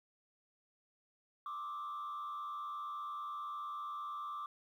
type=tone with frequency modulation; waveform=sine; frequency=1174.7 Hz; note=D6; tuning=in tune; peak=-38 dBFS; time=1.46-4.46 s; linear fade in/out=2 ms; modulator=95 Hz; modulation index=0.78; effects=tanh soft clip ceiling -38 dBFS + 12-bit